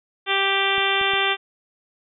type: harmonic tone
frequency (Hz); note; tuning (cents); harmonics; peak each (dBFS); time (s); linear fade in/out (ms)
392; G4; 0; 1 / 2 / 3 / 4 / 5 / 6 / 7 / 8 / 9; -27 / -27 / -27 / -27 / -27 / -27 / -27 / -27 / -27; 0.26-1.37; 50
type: clicks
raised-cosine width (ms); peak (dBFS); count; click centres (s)
3; -27; 3; 0.781 / 1.013 / 1.136
effects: none